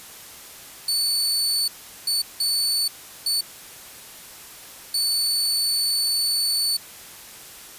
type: tone bursts at uneven times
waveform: sawtooth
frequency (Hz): 4479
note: C#8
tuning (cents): +17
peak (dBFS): -17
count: 5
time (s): 0.88-1.68 / 2.07-2.22 / 2.4-2.88 / 3.26-3.41 / 4.94-6.77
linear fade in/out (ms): 5
effects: white hiss -42 dBFS RMS until 7.78 s + resampled to 32000 Hz